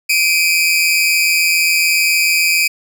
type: tone pair together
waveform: sawtooth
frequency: 2334 / 2501 Hz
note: D7 / D#7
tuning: -11 / +8 cents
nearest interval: minor second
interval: 119 cents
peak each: -11 dBFS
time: 0.09-2.68 s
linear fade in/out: 10 ms
effects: none